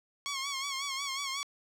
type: tone with vibrato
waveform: 10% pulse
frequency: 1100 Hz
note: C#6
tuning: 14 cents flat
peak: -25 dBFS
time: 0.26-1.43 s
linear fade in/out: 0 ms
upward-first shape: sine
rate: 5.5 Hz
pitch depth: 66 cents each way
effects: low-pass 11000 Hz 12 dB/octave